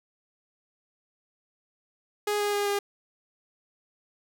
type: tone with pitch steps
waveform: sawtooth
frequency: 415.3 / 411.7 / 408.2 / 404.6 Hz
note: G#4 / G#4 / G#4 / G#4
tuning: 0 / -15 / -30 / -45 cents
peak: -21 dBFS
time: 2.27-2.79 s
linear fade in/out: 5 ms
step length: 130 ms
effects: none